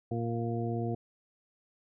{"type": "harmonic tone", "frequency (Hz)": 116.54, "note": "A#2", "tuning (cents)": 0, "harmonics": [1, 2, 3, 4, 6], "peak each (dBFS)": [-33, -36, -37, -39, -40], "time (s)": [0.11, 0.95], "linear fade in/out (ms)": 5, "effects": []}